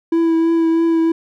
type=tone with vibrato; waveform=triangle; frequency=329.6 Hz; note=E4; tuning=in tune; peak=-10 dBFS; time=0.12-1.12 s; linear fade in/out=5 ms; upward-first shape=triangle; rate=3.1 Hz; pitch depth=20 cents each way; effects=none